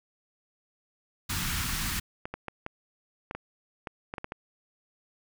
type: band-stop noise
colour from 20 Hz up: pink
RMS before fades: -31 dBFS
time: 1.29-2 s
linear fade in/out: 10 ms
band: 250 to 1100 Hz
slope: 24 dB/octave
type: clicks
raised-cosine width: 0.5 ms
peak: -20 dBFS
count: 11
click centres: 2.255 / 2.34 / 2.483 / 2.664 / 3.311 / 3.35 / 3.872 / 4.139 / 4.182 / 4.244 / 4.321 s
effects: none